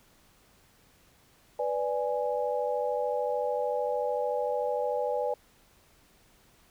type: chord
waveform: sine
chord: G# diminished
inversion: first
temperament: equal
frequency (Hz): 493.9 / 587.3 / 830.6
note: B4 / D5 / G#5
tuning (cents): 0 / 0 / 0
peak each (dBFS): -30 / -31 / -33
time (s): 1.59-5.34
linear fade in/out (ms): 5
effects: pink hiss -62 dBFS RMS until 6.7 s